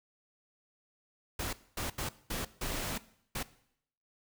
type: noise bursts at uneven times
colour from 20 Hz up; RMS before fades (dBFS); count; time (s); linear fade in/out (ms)
pink; -36; 6; 1.39-1.53 / 1.77-1.9 / 1.98-2.09 / 2.3-2.45 / 2.61-2.98 / 3.35-3.43; 5
effects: noise-tail reverb RT60 0.7 s tail -18 dB re dry